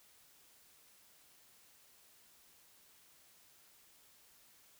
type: silence
effects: white hiss -65 dBFS RMS until 4.79 s